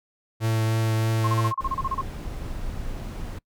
45% pulse tone with vibrato, 111.5 Hz, A2, 23 cents sharp, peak -21 dBFS, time 0.4-1.53 s, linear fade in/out 50 ms, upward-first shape triangle, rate 3.2 Hz, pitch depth 15 cents each way
sine tone bursts, 1070 Hz, C6, 38 cents sharp, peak -23 dBFS, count 12, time 1.24-2.013 s, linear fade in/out 5 ms, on 36 ms, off 31 ms
brown noise, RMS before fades -32 dBFS, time 1.6-3.39 s, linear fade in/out 10 ms
effects noise-tail reverb RT60 0.1 s tail -24 dB re dry

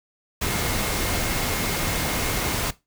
sine tone in noise, 2140 Hz, C7, 38 cents sharp, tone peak -35 dBFS, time 0.43-2.54 s, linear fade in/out 10 ms, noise pink, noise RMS -25 dBFS, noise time 0.41-2.71 s, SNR -13 dB, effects noise-tail reverb RT60 0.2 s tail -17 dB re dry

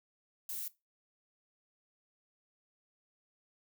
violet noise, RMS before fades -40 dBFS, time 0.49-0.68 s, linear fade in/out 2 ms, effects noise-tail reverb RT60 0.2 s tail -17 dB re dry

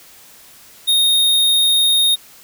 square tone, 3707 Hz, A#7, 10 cents flat, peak -12 dBFS, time 0.87-2.16 s, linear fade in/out 20 ms, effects white hiss -44 dBFS RMS until 2.43 s

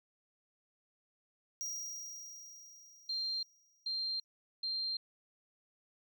square tone with exponential decay, 5710 Hz, F8, 37 cents sharp, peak -37 dBFS, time 1.61-4.24 s, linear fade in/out 0 ms, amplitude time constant 570 ms
sine tone bursts, 4175 Hz, C8, 5 cents flat, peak -34 dBFS, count 3, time 3.09-4.97 s, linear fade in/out 5 ms, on 340 ms, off 430 ms
effects none

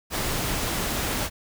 pink noise, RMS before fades -27 dBFS, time 0.1-1.3 s, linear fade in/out 50 ms, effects none

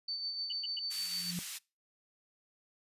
sine tone with tremolo, 4543 Hz, C#8, 42 cents sharp, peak -34 dBFS, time 0.08-1.31 s, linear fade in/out 5 ms, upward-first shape sine, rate 6.7 Hz, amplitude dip 45%
sine tone bursts, 2960 Hz, F#7, in tune, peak -36 dBFS, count 3, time 0.5-0.792 s, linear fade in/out 2 ms, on 24 ms, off 110 ms
white band-pass noise, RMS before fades -43 dBFS, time 0.9-1.59 s, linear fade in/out 20 ms, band 2000 to 11000 Hz, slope 12 dB/octave
sine tone with exponential growth, 175.4 Hz, F3, 8 cents sharp, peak -33 dBFS, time 0.95-1.39 s, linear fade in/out 0 ms, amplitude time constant 94 ms
effects noise-tail reverb RT60 0.3 s tail -25 dB re dry + resampled to 32000 Hz

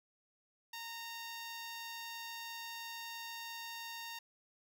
10% pulse tone, 923 Hz, A#5, 17 cents flat, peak -35 dBFS, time 0.73-4.19 s, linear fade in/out 5 ms, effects none

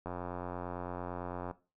click train, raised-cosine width 1 ms, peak -25 dBFS, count 130, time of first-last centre 0.06-1.511 s, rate 88.9 Hz, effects noise-tail reverb RT60 0.3 s tail -17 dB re dry

